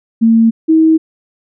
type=tone pair in turn; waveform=sine; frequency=226.7 / 319.6 Hz; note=A#3 / D#4; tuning=-48 / +47 cents; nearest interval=tritone; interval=595 cents; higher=second; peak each=-5 dBFS; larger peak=neither; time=0.21-0.51 / 0.68-0.98 s; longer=neither; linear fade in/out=20 ms; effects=none